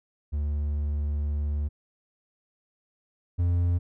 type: tone pair in turn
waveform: triangle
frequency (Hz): 73.42 / 87.31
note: D2 / F2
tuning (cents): 0 / 0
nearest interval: minor third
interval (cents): 300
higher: second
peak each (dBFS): -23 / -19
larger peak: second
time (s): 0.32-1.69 / 3.38-3.79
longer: first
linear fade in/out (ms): 20
effects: none

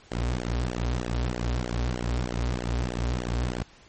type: tone with flanger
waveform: sawtooth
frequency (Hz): 60.3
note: B1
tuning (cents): -41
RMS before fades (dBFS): -28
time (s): 0.11-3.63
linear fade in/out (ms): 5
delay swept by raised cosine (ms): 0.79 to 6.09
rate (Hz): 3.2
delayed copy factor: -0.9
effects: pink hiss -54 dBFS RMS until 3.88 s + MP3 32 kbps

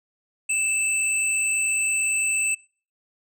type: tone pair together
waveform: sine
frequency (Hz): 2637 / 8054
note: E7 / B8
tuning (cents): 0 / +33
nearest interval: octave + perfect fifth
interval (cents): 1933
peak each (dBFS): -22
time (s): 0.49-2.55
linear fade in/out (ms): 10
effects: noise-tail reverb RT60 0.4 s tail -24 dB re dry + tanh soft clip ceiling -16 dBFS

